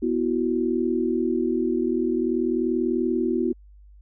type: chord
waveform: sine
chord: B suspended fourth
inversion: none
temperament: equal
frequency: 246.9 / 329.6 / 370 Hz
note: B3 / E4 / F#4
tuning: 0 / 0 / 0 cents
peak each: -25 dBFS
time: 0.02-3.53 s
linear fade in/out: 10 ms
effects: added 50 Hz sine -46 dBFS peak until 4.01 s